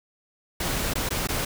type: noise with dropouts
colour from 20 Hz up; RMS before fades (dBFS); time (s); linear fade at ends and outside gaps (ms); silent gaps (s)
pink; -27; 0.6-1.45; 5; 0.937-0.954 / 1.091-1.105 / 1.273-1.287
effects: none